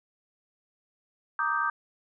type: chord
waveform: sine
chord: Eb major seventh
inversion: second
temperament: equal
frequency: 932.3 / 1174.7 / 1244.5 / 1568 Hz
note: Bb5 / D6 / Eb6 / G6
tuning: 0 / 0 / 0 / 0 cents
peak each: -34 / -30 / -30 / -29 dBFS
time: 1.39-1.7 s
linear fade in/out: 2 ms
effects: none